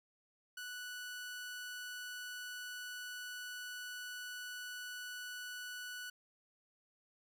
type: tone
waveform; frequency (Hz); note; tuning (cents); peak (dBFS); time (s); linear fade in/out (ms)
sawtooth; 1480; F#6; 0; -40; 0.57-6.1; 5
effects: none